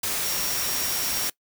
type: tone in noise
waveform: sine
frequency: 5600 Hz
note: F8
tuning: 4 cents sharp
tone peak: -32 dBFS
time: 0.24-1.28 s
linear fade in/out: 5 ms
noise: white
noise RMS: -27 dBFS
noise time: 0.03-1.3 s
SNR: -8 dB
effects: noise-tail reverb RT60 0.1 s tail -22 dB re dry